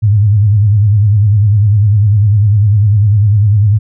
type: tone with vibrato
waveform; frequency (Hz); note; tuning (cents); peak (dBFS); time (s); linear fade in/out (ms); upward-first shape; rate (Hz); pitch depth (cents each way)
sine; 103.8; G#2; 0; -5; 0.02-3.79; 20; sine; 10; 110
effects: none